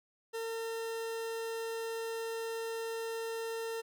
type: tone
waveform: 40% pulse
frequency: 454.2 Hz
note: A#4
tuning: 45 cents flat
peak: -35 dBFS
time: 0.33-3.82 s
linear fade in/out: 20 ms
effects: none